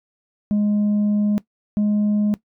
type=tone pair in turn; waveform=sine; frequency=207.7 / 208.5 Hz; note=G#3 / G#3; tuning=0 / +7 cents; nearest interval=unison; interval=7 cents; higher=second; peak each=-13 dBFS; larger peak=neither; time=0.51-1.38 / 1.77-2.34 s; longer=first; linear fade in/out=0 ms; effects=noise-tail reverb RT60 0.1 s tail -20 dB re dry + tanh soft clip ceiling -15 dBFS